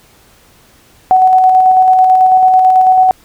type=tone with tremolo; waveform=sine; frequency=747 Hz; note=F#5; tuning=16 cents sharp; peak=-3 dBFS; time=1.11-3.11 s; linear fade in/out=0 ms; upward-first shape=square; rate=9.1 Hz; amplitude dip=25%; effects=pink hiss -46 dBFS RMS until 3.24 s

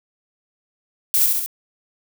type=noise with echo; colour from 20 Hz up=violet; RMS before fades=-17 dBFS; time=1.14-1.26 s; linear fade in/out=0 ms; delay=67 ms; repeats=3; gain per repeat=-3 dB; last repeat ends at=1.461 s; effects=none

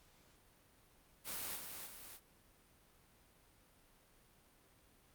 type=noise with echo; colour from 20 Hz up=white; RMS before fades=-43 dBFS; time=1.24-1.6 s; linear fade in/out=50 ms; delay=300 ms; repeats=2; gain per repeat=-5 dB; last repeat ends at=2.2 s; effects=pink hiss -68 dBFS RMS until 5.14 s + Opus 48 kbps

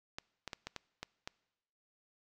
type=clicks; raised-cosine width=0.2 ms; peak=-23 dBFS; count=7; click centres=0.185 / 0.477 / 0.532 / 0.67 / 0.763 / 1.03 / 1.275 s; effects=noise-tail reverb RT60 1.0 s tail -24 dB re dry

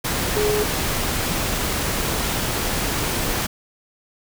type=tone in noise; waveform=sine; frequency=420 Hz; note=G#4; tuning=19 cents sharp; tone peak=-19 dBFS; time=0.36-0.64 s; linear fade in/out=10 ms; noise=pink; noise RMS=-23 dBFS; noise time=0.04-3.47 s; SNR=+1 dB; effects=none

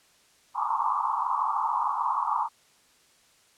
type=band-pass noise; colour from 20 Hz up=pink; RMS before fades=-27 dBFS; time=0.54-2.49 s; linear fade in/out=50 ms; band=840 to 1200 Hz; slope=96 dB/octave; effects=white hiss -61 dBFS RMS until 3.57 s + low-pass 9000 Hz 12 dB/octave

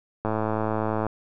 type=click train; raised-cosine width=1 ms; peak=-12 dBFS; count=90; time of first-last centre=0.25-1.067 s; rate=109 Hz; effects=none

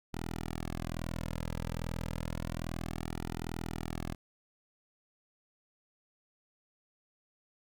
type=tone with flanger; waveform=sawtooth; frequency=41.2 Hz; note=E1; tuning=in tune; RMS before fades=-38 dBFS; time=0.13-4.15 s; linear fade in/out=10 ms; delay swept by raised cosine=1.8 to 2.78 ms; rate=0.3 Hz; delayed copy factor=-0.95; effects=none

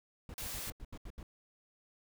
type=noise bursts; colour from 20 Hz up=brown; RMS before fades=-45 dBFS; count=8; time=0.29-1.23 s; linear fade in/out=2 ms; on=51 ms; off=76 ms
type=noise; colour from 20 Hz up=white; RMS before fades=-42 dBFS; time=0.38-0.7 s; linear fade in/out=2 ms
effects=none

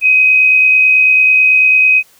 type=tone with amplitude modulation; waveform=sine; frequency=2522 Hz; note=D#7; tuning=23 cents sharp; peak=-4 dBFS; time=0.01-2.03 s; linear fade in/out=50 ms; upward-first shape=sine; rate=69.1 Hz; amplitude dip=35%; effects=white hiss -48 dBFS RMS until 2.19 s

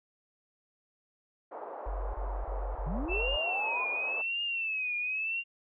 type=band-pass noise; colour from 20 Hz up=pink; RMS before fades=-42 dBFS; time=1.51-4.22 s; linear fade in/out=10 ms; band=490 to 980 Hz; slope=24 dB/octave
type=tone bursts; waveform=sine; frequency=47.41 Hz; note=F#1; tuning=43 cents sharp; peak=-32 dBFS; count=5; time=1.86-3.368 s; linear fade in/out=10 ms; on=280 ms; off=27 ms
type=linear sweep; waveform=sine; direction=up; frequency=132.4 to 1046.5 Hz; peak=-34 dBFS; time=2.86-3.85 s; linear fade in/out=10 ms
type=tone with vibrato; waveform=sine; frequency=2618 Hz; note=E7; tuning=13 cents flat; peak=-30 dBFS; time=3.08-5.44 s; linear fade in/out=50 ms; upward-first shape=triangle; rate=0.93 Hz; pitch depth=140 cents each way
effects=none

